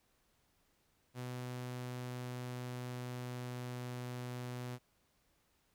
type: tone with pitch glide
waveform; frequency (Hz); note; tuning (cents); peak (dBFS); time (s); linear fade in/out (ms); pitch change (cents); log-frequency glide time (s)
sawtooth; 124.8 to 123.87; B2 to B2; +19 to +6; -37; 1.14-4.79; 50; -13; 1.31-3.96
effects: pink hiss -75 dBFS RMS until 5.74 s